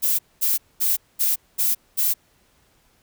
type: noise bursts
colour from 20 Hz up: violet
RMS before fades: -20 dBFS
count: 6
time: 0.02-2.14 s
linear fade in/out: 20 ms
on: 170 ms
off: 220 ms
effects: pink hiss -61 dBFS RMS until 3.02 s